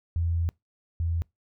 sine tone pair in turn, 84.1 / 83.57 Hz, E2 / E2, +35 / +24 cents, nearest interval unison, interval 11 cents, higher first, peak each -23 / -24 dBFS, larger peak first, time 0.16-0.49 / 1-1.22 s, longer first, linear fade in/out 0 ms, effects noise-tail reverb RT60 0.2 s tail -26 dB re dry

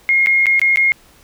sine tone with dropouts, 2144 Hz, C7, 42 cents sharp, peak -10 dBFS, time 0.09-0.92 s, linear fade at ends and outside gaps 0 ms, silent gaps 0.261-0.27 / 0.458-0.467 / 0.595-0.616 / 0.759-0.772 s, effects pink hiss -49 dBFS RMS until 1.23 s

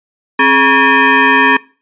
sine tone with frequency modulation, 422.9 Hz, G#4, 31 cents sharp, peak -6 dBFS, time 0.39-1.57 s, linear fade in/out 5 ms, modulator 691 Hz, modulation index 3, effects noise-tail reverb RT60 0.4 s tail -23 dB re dry + resampled to 8000 Hz

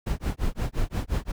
brown noise with tremolo, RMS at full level -24 dBFS, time 0.06-1.32 s, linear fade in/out 10 ms, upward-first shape sine, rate 5.7 Hz, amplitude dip 100%, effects none

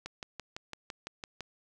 click train, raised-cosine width 0.2 ms, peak -22 dBFS, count 9, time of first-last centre 0.06-1.407 s, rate 5.94 Hz, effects none

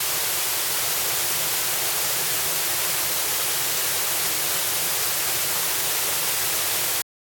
white band-stop noise, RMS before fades -23 dBFS, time 0-7.02 s, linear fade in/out 5 ms, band 180 to 310 Hz, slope 96 dB/octave, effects high-pass 100 Hz 12 dB/octave + AAC 64 kbps

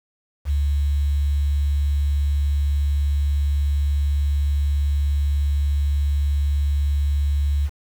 sine tone with quantisation, 71.7 Hz, D2, 41 cents flat, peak -17 dBFS, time 0.45-7.7 s, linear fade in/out 50 ms, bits 7, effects none

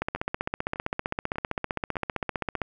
two click trains, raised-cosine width 0.5 ms, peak -22 / -12 dBFS, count 5 / 41, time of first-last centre 0.16-2.555 / 0.02-2.617 s, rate 1.67 / 15.4 Hz, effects none

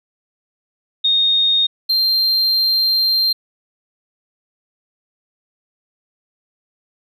sine / triangle tone pair in turn, 3700 / 4169 Hz, A#7 / C8, -14 / -7 cents, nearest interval major second, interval 207 cents, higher second, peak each -12 dBFS, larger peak neither, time 1.04-1.67 / 1.89-3.33 s, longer second, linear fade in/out 10 ms, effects none

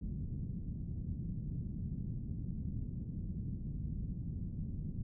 white low-pass noise, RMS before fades -40 dBFS, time 0.01-5.03 s, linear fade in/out 10 ms, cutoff 190 Hz, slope 24 dB/octave, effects none

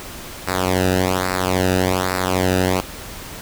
sawtooth tone with flanger, 92.5 Hz, F#2, in tune, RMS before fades -19 dBFS, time 0.47-2.81 s, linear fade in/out 10 ms, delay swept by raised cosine 0.31 to 0.93 ms, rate 1.2 Hz, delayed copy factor -0.95, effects pink hiss -34 dBFS RMS until 3.41 s

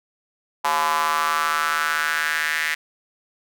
square tone with high-pass filter sweep, 77.78 Hz, D#2, in tune, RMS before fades -22 dBFS, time 0.64-2.75 s, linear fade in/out 10 ms, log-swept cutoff 930 to 1900 Hz, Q 4.3, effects none

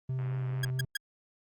triangle tone with vibrato, 129.3 Hz, C3, 20 cents flat, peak -28 dBFS, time 0.09-0.85 s, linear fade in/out 5 ms, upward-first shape sine, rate 4.6 Hz, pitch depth 14 cents each way
click train, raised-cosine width 0.5 ms, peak -34 dBFS, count 53, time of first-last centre 0.19-0.7 s, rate 102 Hz
sawtooth tone bursts, 1639 Hz, G#6, 23 cents flat, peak -26 dBFS, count 3, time 0.63-0.97 s, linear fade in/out 5 ms, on 20 ms, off 140 ms
effects Opus 32 kbps

